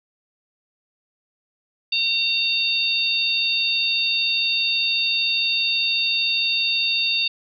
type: harmonic tone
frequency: 913 Hz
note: A#5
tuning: 36 cents flat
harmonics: 3 / 4 / 5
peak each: -22 / -23 / -24 dBFS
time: 1.92-7.28 s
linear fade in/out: 5 ms
effects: none